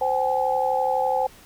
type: tone cluster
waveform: sine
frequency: 520 / 772 / 844 Hz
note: C5 / G5 / G#5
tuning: -11 / -27 / +28 cents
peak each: -24 dBFS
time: 0.01-1.27 s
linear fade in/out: 5 ms
effects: pink hiss -49 dBFS RMS until 1.45 s

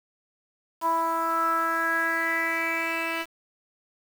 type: tone with low-pass filter sweep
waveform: 10% pulse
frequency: 329.6 Hz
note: E4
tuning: in tune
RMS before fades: -26 dBFS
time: 0.81-3.26 s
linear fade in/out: 50 ms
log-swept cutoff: 980 to 3000 Hz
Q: 6.2
effects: 7-bit

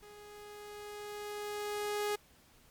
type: tone with level ramp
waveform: sawtooth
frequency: 415.3 Hz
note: G#4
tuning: in tune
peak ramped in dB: -48 to -27 dBFS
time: 0.02-2.16 s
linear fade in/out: 10 ms
effects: pink hiss -63 dBFS RMS until 2.7 s + MP3 96 kbps

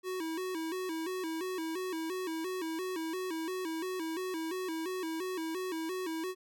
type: tone with vibrato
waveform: square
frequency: 346.1 Hz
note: F4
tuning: 16 cents flat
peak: -35 dBFS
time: 0.03-6.35 s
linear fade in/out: 50 ms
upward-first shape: square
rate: 2.9 Hz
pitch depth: 120 cents each way
effects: none

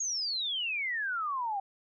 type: exponential sweep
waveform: sine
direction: down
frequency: 6730 to 769 Hz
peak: -30 dBFS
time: 0-1.6 s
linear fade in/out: 5 ms
effects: none

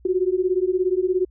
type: beating tone pair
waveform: sine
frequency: 360 / 377 Hz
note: F#4 / F#4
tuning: -47 / +32 cents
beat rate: 17 Hz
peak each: -21 dBFS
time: 0.05-1.25 s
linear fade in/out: 5 ms
effects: added 60 Hz sine -49 dBFS peak until 1.3 s

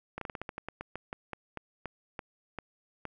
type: slowing click train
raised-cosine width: 0.5 ms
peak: -22 dBFS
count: 18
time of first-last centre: 0.18-3.053 s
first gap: 33 ms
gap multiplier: 1.18
effects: none

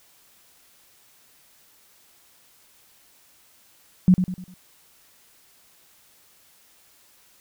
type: tone with echo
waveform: sine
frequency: 183 Hz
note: F#3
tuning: 19 cents flat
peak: -10 dBFS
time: 4.08-4.14 s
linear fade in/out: 0 ms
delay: 100 ms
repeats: 4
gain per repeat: -8 dB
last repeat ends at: 4.54 s
effects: white hiss -57 dBFS RMS until 7.4 s

